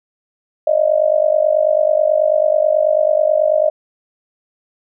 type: tone with amplitude modulation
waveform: sine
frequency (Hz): 617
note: D#5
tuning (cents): -15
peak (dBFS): -7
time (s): 0.67-3.7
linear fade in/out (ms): 5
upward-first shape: sine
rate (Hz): 49.2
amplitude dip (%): 90
effects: none